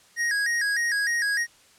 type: tone with vibrato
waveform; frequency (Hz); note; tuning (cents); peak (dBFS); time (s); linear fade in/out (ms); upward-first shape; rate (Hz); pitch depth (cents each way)
square; 1760; A6; 0; -23; 0.16-1.47; 50; square; 3.3; 110
effects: white hiss -56 dBFS RMS until 1.78 s + low-pass 9000 Hz 12 dB/octave